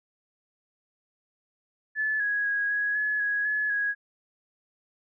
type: tone with pitch steps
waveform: sine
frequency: 1731 / 1663 / 1651 / 1666 / 1702 / 1664 / 1705 / 1658 Hz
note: A6 / G#6 / G#6 / G#6 / G#6 / G#6 / G#6 / G#6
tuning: -29 / +2 / -11 / +5 / +42 / +3 / +45 / -3 cents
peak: -24 dBFS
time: 1.95-3.95 s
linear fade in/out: 50 ms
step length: 250 ms
effects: none